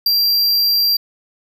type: tone with ADSR envelope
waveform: square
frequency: 4736 Hz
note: D8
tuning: 14 cents sharp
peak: -11 dBFS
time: 0.06-0.97 s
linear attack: 4 ms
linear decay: 15 ms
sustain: -2 dB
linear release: 7 ms
effects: none